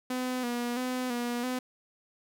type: tone with vibrato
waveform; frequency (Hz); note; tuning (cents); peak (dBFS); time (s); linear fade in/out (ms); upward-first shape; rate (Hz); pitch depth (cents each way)
sawtooth; 246.9; B3; 0; -26; 0.1-1.59; 5; square; 1.5; 44
effects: none